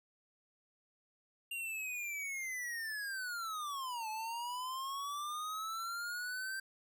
square linear two-way sweep, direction down then up, 2794 to 859 to 1571 Hz, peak -39 dBFS, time 1.51-6.6 s, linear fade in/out 5 ms, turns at 4.09 s, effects none

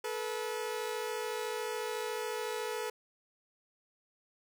sawtooth tone pair together, 433 / 486.9 Hz, A4 / B4, -28 / -25 cents, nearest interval major second, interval 203 cents, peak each -33 / -34 dBFS, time 0.04-2.9 s, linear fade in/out 5 ms, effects none

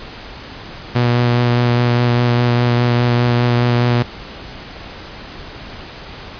sawtooth tone with vibrato, 121 Hz, B2, 35 cents flat, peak -8 dBFS, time 0.95-4.03 s, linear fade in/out 10 ms, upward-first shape sine, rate 4.9 Hz, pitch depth 14 cents each way, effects pink hiss -33 dBFS RMS until 6.39 s + resampled to 11025 Hz

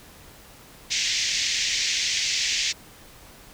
white band-pass noise, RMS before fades -25 dBFS, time 0.9-2.73 s, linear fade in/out 20 ms, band 1900 to 6600 Hz, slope 48 dB/octave, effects pink hiss -48 dBFS RMS until 3.53 s

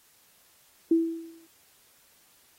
sine tone with exponential decay, 329.6 Hz, E4, in tune, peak -16 dBFS, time 0.91-1.47 s, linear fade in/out 5 ms, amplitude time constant 120 ms, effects white hiss -61 dBFS RMS until 2.58 s + AAC 48 kbps

